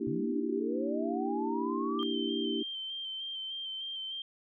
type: chord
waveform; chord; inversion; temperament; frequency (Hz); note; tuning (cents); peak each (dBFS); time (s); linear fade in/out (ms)
sine; E half-diminished seventh; second; equal; 233.1 / 293.7 / 329.6 / 392; Bb3 / D4 / E4 / G4; 0 / 0 / 0 / 0; -36; 0-2.63; 10
type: linear sweep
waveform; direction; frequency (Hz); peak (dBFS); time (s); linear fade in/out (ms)
sine; up; 123.3 to 1200; -36; 0.07-2.03; 0
type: tone with vibrato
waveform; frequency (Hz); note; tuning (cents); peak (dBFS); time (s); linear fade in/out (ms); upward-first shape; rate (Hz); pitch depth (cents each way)
sine; 3136; G7; 0; -36; 1.99-4.22; 2; square; 3.3; 19
effects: none